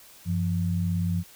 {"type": "tone pair together", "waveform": "sine", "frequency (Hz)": [94.55, 172.4], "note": ["F#2", "F3"], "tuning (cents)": [38, -22], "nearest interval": "minor seventh", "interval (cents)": 1040, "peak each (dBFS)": -26, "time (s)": [0.25, 1.24], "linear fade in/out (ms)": 50, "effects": ["white hiss -51 dBFS RMS until 1.35 s"]}